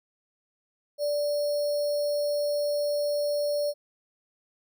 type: tone with sample-and-hold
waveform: sine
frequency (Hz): 584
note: D5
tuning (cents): -10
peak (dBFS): -24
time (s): 0.98-3.74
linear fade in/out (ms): 50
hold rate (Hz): 4900
effects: none